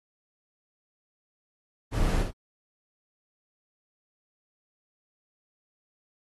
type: noise with echo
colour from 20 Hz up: brown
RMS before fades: -25 dBFS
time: 1.91-2.26 s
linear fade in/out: 50 ms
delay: 60 ms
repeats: 1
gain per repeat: -6 dB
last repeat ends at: 2.32 s
effects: AAC 32 kbps